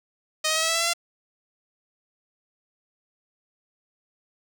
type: tone with pitch steps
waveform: 5% pulse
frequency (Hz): 622.3 / 631 / 639.8 / 648.7 / 657.8 / 667 / 676.3 / 685.7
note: D#5 / D#5 / D#5 / E5 / E5 / E5 / E5 / F5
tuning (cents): 0 / +24 / +48 / -28 / -4 / +20 / +44 / -32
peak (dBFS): -10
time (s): 0.44-0.936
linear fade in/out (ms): 10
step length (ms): 62
effects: none